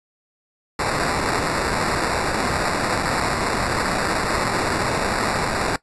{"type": "noise with sample-and-hold", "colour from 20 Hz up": "violet", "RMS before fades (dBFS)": -22, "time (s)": [0.79, 5.76], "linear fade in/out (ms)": 2, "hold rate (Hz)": 3150, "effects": ["noise-tail reverb RT60 0.1 s tail -19 dB re dry", "resampled to 24000 Hz"]}